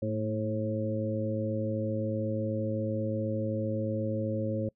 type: harmonic tone with a mistuned harmonic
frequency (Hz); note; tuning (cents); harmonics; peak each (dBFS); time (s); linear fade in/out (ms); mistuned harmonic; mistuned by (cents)
108; A2; -32; 1 / 2 / 3 / 4 / 5; -33 / -34 / -37 / -41 / -33; 0.02-4.69; 5; 2; +41
effects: noise-tail reverb RT60 0.1 s tail -25 dB re dry